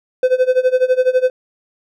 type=tone with tremolo; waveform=triangle; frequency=510 Hz; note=C5; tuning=44 cents flat; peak=-6 dBFS; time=0.23-1.3 s; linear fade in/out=2 ms; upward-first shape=sine; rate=12 Hz; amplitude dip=90%; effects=none